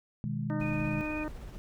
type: chord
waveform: sine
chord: G# minor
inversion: first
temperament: just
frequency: 124.59 / 155.74 / 207.7 Hz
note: B2 / D#3 / G#3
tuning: +16 / +2 / 0 cents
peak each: -35 dBFS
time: 0.24-1.01 s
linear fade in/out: 0 ms
type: harmonic tone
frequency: 305.6 Hz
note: D#4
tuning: 31 cents flat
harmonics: 1 / 2 / 3 / 4 / 5 / 6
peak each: -34 / -40 / -44 / -46 / -48 / -50 dBFS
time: 0.5-1.28 s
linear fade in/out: 0 ms
type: noise with tremolo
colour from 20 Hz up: brown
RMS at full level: -42 dBFS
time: 0.6-1.58 s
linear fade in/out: 0 ms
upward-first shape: sine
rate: 16 Hz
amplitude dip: 25%
type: tone with vibrato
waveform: sine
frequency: 2472 Hz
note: D#7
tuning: 12 cents flat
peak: -38 dBFS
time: 0.61-1.24 s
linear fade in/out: 5 ms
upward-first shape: square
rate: 16 Hz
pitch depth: 9 cents each way
effects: none